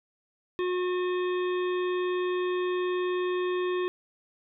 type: harmonic tone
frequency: 361.9 Hz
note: F#4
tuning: 38 cents flat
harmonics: 1 / 3 / 5 / 7 / 9 / 10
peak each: -26 / -36 / -40 / -43 / -47 / -48 dBFS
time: 0.59-3.88 s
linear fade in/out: 0 ms
effects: none